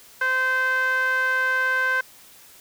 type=tone with band-pass filter; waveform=sawtooth; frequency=517 Hz; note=C5; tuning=21 cents flat; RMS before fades=-22 dBFS; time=0.21-2.01 s; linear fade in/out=5 ms; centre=1500 Hz; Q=5.3; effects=white hiss -49 dBFS RMS until 2.6 s